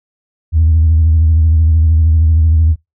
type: tone with vibrato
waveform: sine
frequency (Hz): 80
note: D#2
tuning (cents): +49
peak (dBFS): -5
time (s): 0.52-2.76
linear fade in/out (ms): 50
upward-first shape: sine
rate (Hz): 13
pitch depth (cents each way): 63
effects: noise-tail reverb RT60 0.2 s tail -26 dB re dry + tanh soft clip ceiling -3 dBFS